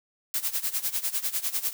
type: noise with tremolo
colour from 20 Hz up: blue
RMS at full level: -26 dBFS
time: 0.34-1.73 s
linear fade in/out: 0 ms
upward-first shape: sine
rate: 10 Hz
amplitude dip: 85%
effects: none